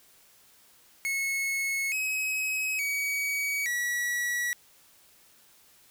45% pulse tone with pitch steps, 2188 / 2548 / 2263 / 1934 Hz, C#7 / D#7 / C#7 / B6, -23 / +41 / +35 / -37 cents, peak -27 dBFS, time 1.05-4.53 s, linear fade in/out 0 ms, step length 870 ms, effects white hiss -59 dBFS RMS until 5.9 s

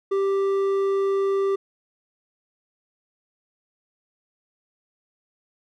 sine tone with hard clipping, 392 Hz, G4, in tune, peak -21 dBFS, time 0.11-1.56 s, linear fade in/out 10 ms, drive 6 dB, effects none

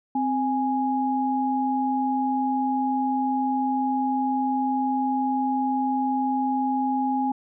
sine tone pair together, 261.1 / 829 Hz, C4 / G#5, -3 / -3 cents, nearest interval octave + minor sixth, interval 2000 cents, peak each -24 dBFS, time 0.15-7.32 s, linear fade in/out 5 ms, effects none

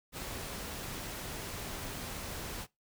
pink noise, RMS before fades -41 dBFS, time 0.12-2.67 s, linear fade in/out 50 ms, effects noise-tail reverb RT60 0.2 s tail -22 dB re dry

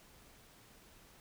silence, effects pink hiss -61 dBFS RMS until 1.2 s

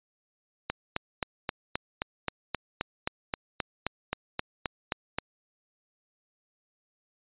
click train, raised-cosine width 0.3 ms, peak -12 dBFS, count 18, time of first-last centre 0.7-5.185 s, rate 3.79 Hz, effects resampled to 8000 Hz

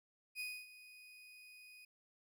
35% pulse tone with ADSR envelope, 2489 Hz, D#7, in tune, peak -38 dBFS, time 0.35-1.85 s, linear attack 50 ms, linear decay 260 ms, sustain -16 dB, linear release 5 ms, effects none

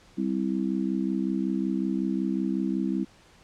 harmonic tone, 65.41 Hz, C2, in tune, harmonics 3 / 4 / 5, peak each -28 / -29 / -30 dBFS, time 0.17-3.05 s, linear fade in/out 20 ms, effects pink hiss -56 dBFS RMS until 3.43 s + low-pass 7000 Hz 12 dB/octave

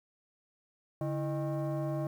sine tone with frequency modulation, 143.3 Hz, D3, 42 cents flat, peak -29 dBFS, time 1.01-2.07 s, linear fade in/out 2 ms, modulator 472 Hz, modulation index 1.1, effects tanh soft clip ceiling -28 dBFS + 10-bit

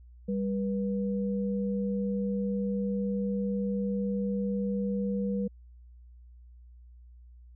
sine tone pair together, 198 / 485 Hz, G3 / B4, +18 / -31 cents, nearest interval octave + major third, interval 1551 cents, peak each -28 / -34 dBFS, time 0.28-5.48 s, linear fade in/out 10 ms, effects added 60 Hz sine -49 dBFS peak until 7.55 s

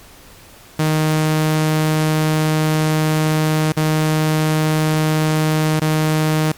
sawtooth tone with dropouts, 155.56 Hz, D#3, in tune, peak -10 dBFS, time 0.79-6.52 s, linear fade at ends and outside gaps 5 ms, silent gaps 3.722-3.768 / 5.797-5.816 s, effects pink hiss -43 dBFS RMS until 6.57 s + MP3 96 kbps

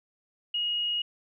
sine tone, 2881 Hz, F#7, 47 cents flat, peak -26 dBFS, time 0.54-1.02 s, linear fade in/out 5 ms, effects none

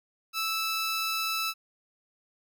15% pulse tone pair together, 1316 / 4926 Hz, E6 / D#8, -3 / -18 cents, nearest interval octave + major seventh, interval 2285 cents, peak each -22 / -31 dBFS, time 0.33-1.54 s, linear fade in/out 50 ms, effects none

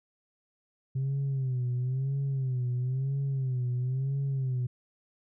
sine tone with vibrato, 130.81 Hz, C3, in tune, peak -25 dBFS, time 0.95-4.67 s, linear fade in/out 10 ms, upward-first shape sine, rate 1 Hz, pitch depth 100 cents each way, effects tanh soft clip ceiling -25 dBFS

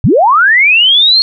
sine linear sweep, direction up, 79 to 4338 Hz, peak -4 dBFS, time 0.04-1.22 s, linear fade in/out 0 ms, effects none

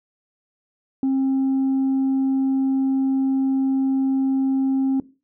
sine tone, 267.4 Hz, C4, 38 cents sharp, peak -15 dBFS, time 1.03-5 s, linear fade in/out 2 ms, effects noise-tail reverb RT60 0.3 s tail -18 dB re dry + tanh soft clip ceiling -16 dBFS

